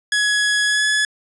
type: tone with pitch glide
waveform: sawtooth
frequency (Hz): 1680 to 1703.5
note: G#6 to G#6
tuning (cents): +19 to +44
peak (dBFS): -12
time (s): 0.12-1.05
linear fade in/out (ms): 2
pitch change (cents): +25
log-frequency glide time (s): 0.65-0.86
effects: resampled to 24000 Hz + 9-bit